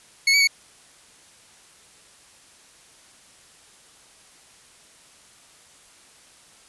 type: tone with pitch steps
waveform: 25% pulse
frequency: 2195 / 2272 / 2222 Hz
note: C#7 / C#7 / C#7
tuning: -18 / +42 / +4 cents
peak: -11 dBFS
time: 0.27-0.474 s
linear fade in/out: 5 ms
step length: 68 ms
effects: white hiss -52 dBFS RMS until 6.68 s + resampled to 24000 Hz